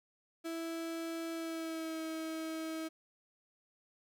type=tone with pitch glide; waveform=35% pulse; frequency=329.6 to 320.4 Hz; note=E4 to E4; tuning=0 to -49 cents; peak=-36 dBFS; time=0.44-2.89 s; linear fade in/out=20 ms; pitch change=-49 cents; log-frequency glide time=1.32-2.01 s; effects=none

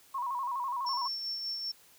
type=tone with vibrato; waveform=sine; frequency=1025 Hz; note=C6; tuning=36 cents flat; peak=-31 dBFS; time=0.14-1.08 s; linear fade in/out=10 ms; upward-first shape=square; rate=12 Hz; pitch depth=91 cents each way
type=tone with tremolo; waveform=sine; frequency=5430 Hz; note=F8; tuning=50 cents flat; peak=-32 dBFS; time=0.86-1.72 s; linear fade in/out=10 ms; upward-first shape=sine; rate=5.1 Hz; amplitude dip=35%
effects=white hiss -60 dBFS RMS until 1.98 s

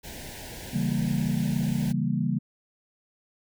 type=band-stop noise; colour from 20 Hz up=pink; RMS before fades=-40 dBFS; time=0.03-1.93 s; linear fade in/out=20 ms; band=970 to 1500 Hz; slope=96 dB/octave
type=chord; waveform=sine; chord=C# diminished seventh; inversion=none; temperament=equal; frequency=138.59 / 164.81 / 196 / 233.1 Hz; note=C#3 / E3 / G3 / Bb3; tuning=0 / 0 / 0 / 0 cents; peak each=-29 dBFS; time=0.73-2.39 s; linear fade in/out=10 ms
effects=none

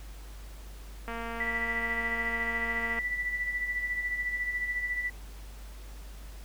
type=click train; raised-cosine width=0.5 ms; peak=-23 dBFS; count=442; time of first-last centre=1.08-2.989 s; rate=231 Hz
type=tone with tremolo; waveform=sine; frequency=1970 Hz; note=B6; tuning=5 cents flat; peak=-27 dBFS; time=1.4-5.1 s; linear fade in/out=5 ms; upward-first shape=sine; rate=14 Hz; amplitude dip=55%
effects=added 50 Hz sine -42 dBFS peak until 6.44 s + pink hiss -53 dBFS RMS until 6.44 s

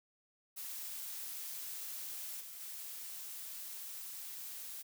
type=noise with level steps; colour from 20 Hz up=blue; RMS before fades=-44 / -49 / -46 dBFS; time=0.56-4.83 s; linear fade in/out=20 ms; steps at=2.4 / 2.6 s; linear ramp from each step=10 ms; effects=none

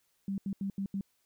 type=tone bursts at uneven times; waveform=sine; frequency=196.2 Hz; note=G3; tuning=2 cents sharp; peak=-31 dBFS; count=5; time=0.28-0.38 / 0.46-0.53 / 0.61-0.7 / 0.78-0.86 / 0.94-1.01 s; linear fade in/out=2 ms; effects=white hiss -74 dBFS RMS until 1.25 s

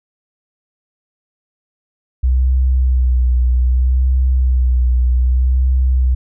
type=tone with vibrato; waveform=sine; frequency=63 Hz; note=B1; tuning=35 cents sharp; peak=-10 dBFS; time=2.23-6.15 s; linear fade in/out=10 ms; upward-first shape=sine; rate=0.64 Hz; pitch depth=38 cents each way; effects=none

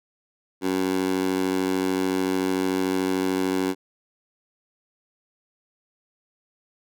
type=tone with high-pass filter; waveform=15% pulse; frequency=93.5 Hz; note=F#2; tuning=19 cents sharp; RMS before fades=-24 dBFS; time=0.61-3.75 s; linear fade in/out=50 ms; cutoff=300 Hz; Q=2; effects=none

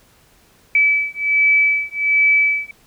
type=beating tone pair; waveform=sine; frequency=2300 / 2301.3 Hz; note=D7 / D7; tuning=-37 / -36 cents; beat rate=1.3 Hz; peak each=-16 dBFS; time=0.75-2.71 s; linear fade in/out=2 ms; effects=pink hiss -53 dBFS RMS until 2.86 s

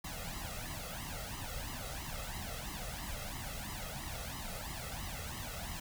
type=noise with flanger; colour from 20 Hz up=pink; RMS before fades=-42 dBFS; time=0.04-5.8 s; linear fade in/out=5 ms; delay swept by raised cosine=0.99 to 1.55 ms; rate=3 Hz; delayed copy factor=+0.8; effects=none

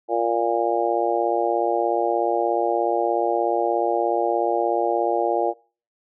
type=harmonic tone; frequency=116.8 Hz; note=A#2; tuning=4 cents sharp; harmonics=3 / 4 / 5 / 6 / 7; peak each=-25 / -25 / -25 / -25 / -25 dBFS; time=0.08-5.54 s; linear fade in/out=50 ms; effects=noise-tail reverb RT60 0.4 s tail -24 dB re dry

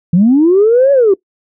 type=linear two-way sweep; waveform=sine; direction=up then down; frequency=161.8 to 569 to 366.2 Hz; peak=-4 dBFS; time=0.13-1.14 s; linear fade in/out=5 ms; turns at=0.92 s; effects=noise-tail reverb RT60 0.1 s tail -20 dB re dry + tanh soft clip ceiling -1 dBFS

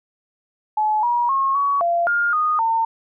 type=tone with pitch steps; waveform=sine; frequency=856 / 958 / 1084 / 1125 / 687 / 1412 / 1235 / 906 Hz; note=A5 / A#5 / C#6 / C#6 / F5 / F6 / D#6 / A#5; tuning=-48 / +47 / -39 / +25 / -29 / +19 / -13 / -50 cents; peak=-16 dBFS; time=0.77-2.85 s; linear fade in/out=5 ms; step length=260 ms; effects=none

